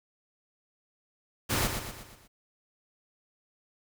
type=noise with echo; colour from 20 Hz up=pink; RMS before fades=-28 dBFS; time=1.49-1.68 s; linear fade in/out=20 ms; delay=120 ms; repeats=5; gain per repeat=-6 dB; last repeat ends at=2.28 s; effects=none